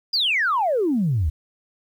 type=exponential sweep; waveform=sine; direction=down; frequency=5040 to 69 Hz; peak=-17 dBFS; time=0.13-1.3 s; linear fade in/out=10 ms; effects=tanh soft clip ceiling -13 dBFS + 9-bit